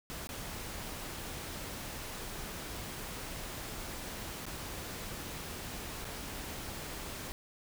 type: noise with dropouts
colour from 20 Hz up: pink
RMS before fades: -42 dBFS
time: 0.1-7.32 s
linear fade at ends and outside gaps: 0 ms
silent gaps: 0.271-0.291 / 4.455-4.465 / 6.045-6.051 s
effects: none